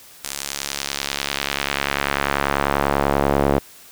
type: tone with band-pass filter sweep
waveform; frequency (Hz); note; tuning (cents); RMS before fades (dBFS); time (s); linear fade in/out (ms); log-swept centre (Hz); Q
sawtooth; 70.2; C#2; +22; -22; 0.24-3.59; 0; 9000 to 520; 0.94
effects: white hiss -45 dBFS RMS until 3.91 s